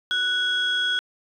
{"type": "tone pair together", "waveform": "sine", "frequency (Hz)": [1480, 3326], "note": ["F#6", "G#7"], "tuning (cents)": [0, 2], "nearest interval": "octave + major second", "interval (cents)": 1402, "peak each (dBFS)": -22, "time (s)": [0.11, 0.99], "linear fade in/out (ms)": 0, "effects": ["tanh soft clip ceiling -16 dBFS"]}